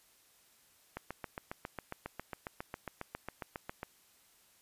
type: click train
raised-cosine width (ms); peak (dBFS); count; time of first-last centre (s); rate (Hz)
0.5; -24; 22; 0.97-3.831; 7.34
effects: white hiss -66 dBFS RMS until 4.61 s + resampled to 32000 Hz